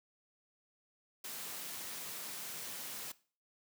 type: high-pass noise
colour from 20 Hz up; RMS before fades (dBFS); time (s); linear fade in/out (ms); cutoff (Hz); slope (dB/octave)
white; -44; 1.24-3.12; 5; 120; 24
effects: noise-tail reverb RT60 0.4 s tail -19 dB re dry